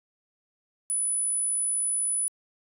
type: tone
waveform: sine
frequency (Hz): 9956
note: D#9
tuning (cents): 0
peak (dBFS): -22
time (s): 0.9-2.28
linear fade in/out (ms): 0
effects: tanh soft clip ceiling -23 dBFS